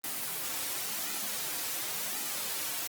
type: noise with flanger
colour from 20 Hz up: white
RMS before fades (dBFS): -35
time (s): 0.04-2.87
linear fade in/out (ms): 0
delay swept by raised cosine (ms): 1.8 to 5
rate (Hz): 0.92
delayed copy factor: -0.6
effects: high-pass 150 Hz 12 dB/octave + Opus 24 kbps